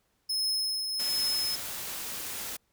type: tone with tremolo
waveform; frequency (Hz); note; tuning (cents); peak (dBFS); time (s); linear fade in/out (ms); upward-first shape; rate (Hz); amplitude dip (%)
40% pulse; 5180; E8; -31; -25; 0.29-1.56; 10; triangle; 1.3; 45
type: noise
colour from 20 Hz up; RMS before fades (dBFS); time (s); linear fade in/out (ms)
white; -37; 0.99-2.57; 10
effects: pink hiss -73 dBFS RMS until 2.72 s